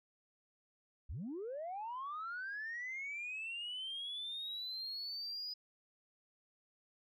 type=linear sweep; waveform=sine; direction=up; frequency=46.25 to 4978 Hz; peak=-39 dBFS; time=1.09-5.54 s; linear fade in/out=10 ms; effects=tanh soft clip ceiling -37 dBFS